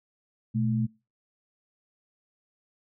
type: tone pair together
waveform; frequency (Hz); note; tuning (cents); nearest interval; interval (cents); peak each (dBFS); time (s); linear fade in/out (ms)
sine; 121.5 / 217; B2 / A3; -28 / -24; minor seventh; 1004; -26; 0.54-0.87; 20
effects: noise-tail reverb RT60 0.3 s tail -25 dB re dry

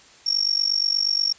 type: tone with amplitude modulation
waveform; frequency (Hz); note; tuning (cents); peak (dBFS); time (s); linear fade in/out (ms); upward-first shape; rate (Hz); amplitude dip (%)
sine; 5510; F8; -24; -15; 0.26-1.33; 10; sine; 48.4; 95
effects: white hiss -50 dBFS RMS until 1.38 s + resampled to 16000 Hz

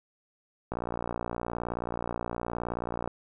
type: click train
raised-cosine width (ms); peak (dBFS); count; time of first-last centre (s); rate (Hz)
1; -18; 140; 0.72-3.076; 59
effects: none

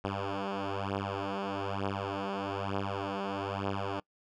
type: beating tone pair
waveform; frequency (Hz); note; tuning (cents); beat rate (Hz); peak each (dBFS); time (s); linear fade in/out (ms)
5% pulse; 98 / 99.1; G2 / G2; 0 / +19; 1.1; -24; 0.04-4; 5
effects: noise-tail reverb RT60 0.1 s tail -25 dB re dry + low-pass 3000 Hz 12 dB/octave

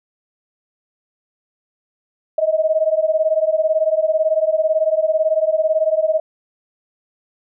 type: beating tone pair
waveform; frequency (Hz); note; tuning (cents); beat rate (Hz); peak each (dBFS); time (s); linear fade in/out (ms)
sine; 622.3 / 640.3; D#5 / D#5; 0 / +49; 18; -17; 2.38-6.2; 5
effects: none

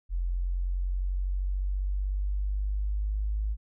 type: exponential sweep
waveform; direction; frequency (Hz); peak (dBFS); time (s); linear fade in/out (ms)
sine; up; 43.71 to 52.6; -26; 0.09-3.57; 50
effects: none

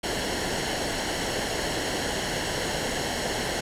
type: noise with comb filter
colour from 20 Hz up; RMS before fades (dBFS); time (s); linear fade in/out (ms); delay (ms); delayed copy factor
pink; -28; 0.03-3.61; 10; 0.82; -0.6
effects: low-pass 8000 Hz 12 dB/octave

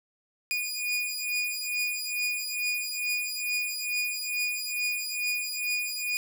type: beating tone pair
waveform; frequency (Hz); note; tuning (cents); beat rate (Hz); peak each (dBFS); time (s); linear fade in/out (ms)
sawtooth; 2453 / 2455.3; D#7 / D#7; -25 / -24; 2.3; -28; 0.51-6.17; 0
effects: none

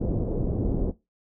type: low-pass noise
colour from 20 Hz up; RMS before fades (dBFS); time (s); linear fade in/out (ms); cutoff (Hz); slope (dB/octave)
pink; -26; 0-0.92; 20; 500; 24
effects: noise-tail reverb RT60 0.2 s tail -17 dB re dry

